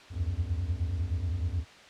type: tone cluster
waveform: triangle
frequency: 67.8 / 77.8 / 84.5 / 94.1 Hz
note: C#2 / D#2 / E2 / F#2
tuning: -38 / 0 / +43 / +30 cents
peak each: -36 / -35 / -29 / -31 dBFS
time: 0.1-1.65 s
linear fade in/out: 50 ms
effects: white hiss -51 dBFS RMS until 1.89 s + low-pass 4000 Hz 12 dB/octave